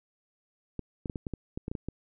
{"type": "clicks", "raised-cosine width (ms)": 3, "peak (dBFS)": -21, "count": 11, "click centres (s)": [0.793, 1.058, 1.098, 1.158, 1.268, 1.337, 1.575, 1.681, 1.715, 1.752, 1.886], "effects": []}